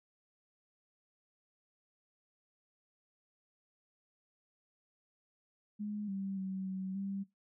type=tone with pitch steps; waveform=sine; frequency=208.6 / 194.7 / 190.2 / 189.1 / 196.4 Hz; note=G#3 / G3 / F#3 / F#3 / G3; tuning=+8 / -12 / +48 / +38 / +4 cents; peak=-36 dBFS; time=5.79-7.24 s; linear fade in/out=20 ms; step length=290 ms; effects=noise-tail reverb RT60 0.2 s tail -20 dB re dry